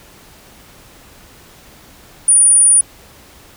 sine tone, 9460 Hz, D9, 12 cents sharp, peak -6 dBFS, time 2.28-2.81 s, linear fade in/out 5 ms, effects pink hiss -43 dBFS RMS until 3.56 s

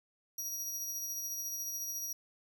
sawtooth tone with tremolo, 5750 Hz, F8, 50 cents sharp, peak -33 dBFS, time 0.38-2.13 s, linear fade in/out 5 ms, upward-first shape sine, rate 14 Hz, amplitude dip 30%, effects none

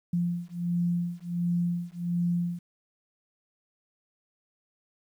sine beating tone pair, 173 / 174.4 Hz, F3 / F3, -16 / -2 cents, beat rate 1.4 Hz, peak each -29 / -29 dBFS, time 0.13-2.59 s, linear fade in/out 5 ms, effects 10-bit

